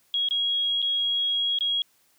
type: tone with dropouts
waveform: sine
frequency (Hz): 3301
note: G#7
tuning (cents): -11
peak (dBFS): -22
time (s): 0.14-1.82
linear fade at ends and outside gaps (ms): 1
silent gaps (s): 0.287-0.309 / 0.819-0.825 / 1.587-1.608
effects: white hiss -64 dBFS RMS until 2.18 s + high-pass 80 Hz 12 dB/octave